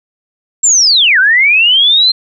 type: linear two-way sweep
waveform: sine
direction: down then up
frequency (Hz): 7600 to 1459 to 4183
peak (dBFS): -5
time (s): 0.63-2.12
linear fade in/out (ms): 10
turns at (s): 1.19
effects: none